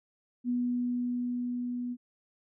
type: tone with level ramp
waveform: sine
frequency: 244.9 Hz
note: B3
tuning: 14 cents flat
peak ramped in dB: -26 to -32 dBFS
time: 0.44-1.97 s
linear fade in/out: 50 ms
effects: none